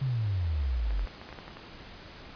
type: exponential sweep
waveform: sine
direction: down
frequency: 138.59 to 43.44 Hz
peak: -26 dBFS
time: 0.01-1.06 s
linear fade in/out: 10 ms
type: clicks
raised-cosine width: 0.5 ms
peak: -28 dBFS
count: 9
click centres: 0.907 / 0.994 / 1.073 / 1.215 / 1.29 / 1.327 / 1.388 / 1.48 / 1.57 s
effects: pink hiss -47 dBFS RMS until 2.35 s + resampled to 11025 Hz